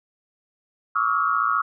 sine tone cluster, 1122 / 1177 / 1290 / 1405 Hz, C#6 / D6 / E6 / F6, +21 / +3 / -38 / +10 cents, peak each -25 / -28 / -22 / -25 dBFS, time 0.95-1.62 s, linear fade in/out 10 ms, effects none

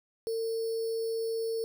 sine tone with sample-and-hold, 452.6 Hz, A4, 49 cents sharp, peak -29 dBFS, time 0.27-1.64 s, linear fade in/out 0 ms, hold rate 4900 Hz, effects none

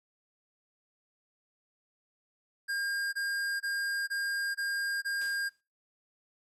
square tone bursts, 1611 Hz, G6, 47 cents sharp, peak -31 dBFS, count 6, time 2.68-5.495 s, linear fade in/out 20 ms, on 450 ms, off 23 ms
white noise with exponential decay, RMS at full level -45 dBFS, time 5.21-5.61 s, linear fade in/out 5 ms, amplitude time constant 86 ms
effects noise-tail reverb RT60 0.3 s tail -24 dB re dry + low-pass 11000 Hz 12 dB/octave

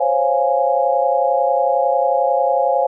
sine chord, Db major seventh, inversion third, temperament equal, 523.3 / 554.4 / 698.5 / 830.6 Hz, C5 / Db5 / F5 / Ab5, 0 / 0 / 0 / 0 cents, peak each -19 dBFS, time 0-2.87 s, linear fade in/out 10 ms, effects none

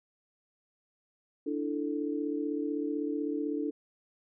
sine chord, D suspended second, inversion none, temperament equal, 293.7 / 329.6 / 440 Hz, D4 / E4 / A4, 0 / 0 / 0 cents, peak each -32 / -36 / -36 dBFS, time 1.46-3.71 s, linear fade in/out 10 ms, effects none

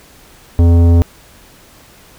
sine tone with tanh clipping, 85 Hz, F2, 46 cents flat, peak -7 dBFS, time 0.59-1.02 s, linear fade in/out 0 ms, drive 14 dB, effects pink hiss -43 dBFS RMS until 2.18 s

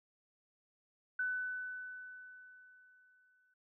sine tone with exponential decay, 1500 Hz, F#6, 23 cents sharp, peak -32 dBFS, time 1.19-3.54 s, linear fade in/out 5 ms, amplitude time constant 510 ms, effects none

